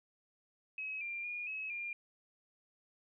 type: tone with pitch steps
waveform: sine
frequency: 2556 / 2383 / 2433 / 2569 / 2399 Hz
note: D#7 / D7 / D#7 / E7 / D7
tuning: +46 / +25 / -39 / -45 / +36 cents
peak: -38 dBFS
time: 0.78-1.93 s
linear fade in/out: 2 ms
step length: 230 ms
effects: none